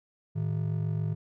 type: ring-modulated tone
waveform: triangle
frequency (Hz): 132.8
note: C3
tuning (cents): +26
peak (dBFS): -22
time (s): 0.35-1.15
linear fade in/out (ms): 20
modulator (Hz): 23.6
effects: none